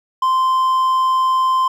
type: tone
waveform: triangle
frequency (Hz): 1040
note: C6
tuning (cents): -11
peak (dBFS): -11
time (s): 0.22-1.68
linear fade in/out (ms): 5
effects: none